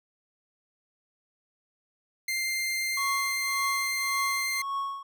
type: tone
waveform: sawtooth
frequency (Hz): 2097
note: C7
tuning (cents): +3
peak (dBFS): -24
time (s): 2.28-4.62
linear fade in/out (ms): 5
type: tone with tremolo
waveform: triangle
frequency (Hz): 1104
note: C#6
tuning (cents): -7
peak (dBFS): -25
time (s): 2.97-5.03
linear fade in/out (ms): 5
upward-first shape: triangle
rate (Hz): 1.8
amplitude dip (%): 90
effects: none